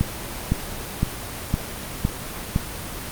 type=click train; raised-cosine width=5 ms; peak=-6 dBFS; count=6; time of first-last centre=0.01-2.561 s; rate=1.96 Hz; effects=pink hiss -32 dBFS RMS until 3.11 s + Opus 24 kbps